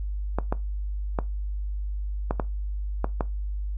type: clicks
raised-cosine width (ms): 1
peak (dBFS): -11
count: 7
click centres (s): 0.386 / 0.525 / 1.188 / 2.309 / 2.398 / 3.044 / 3.208
effects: noise-tail reverb RT60 0.2 s tail -18 dB re dry + added 50 Hz sine -27 dBFS peak until 3.77 s